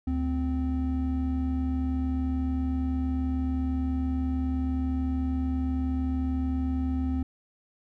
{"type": "tone pair together", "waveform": "triangle", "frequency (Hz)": [73.42, 259.5], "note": ["D2", "C4"], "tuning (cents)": [0, -14], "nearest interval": "octave + minor seventh", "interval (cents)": 2186, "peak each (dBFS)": -26, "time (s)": [0.07, 7.23], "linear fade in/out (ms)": 5, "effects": []}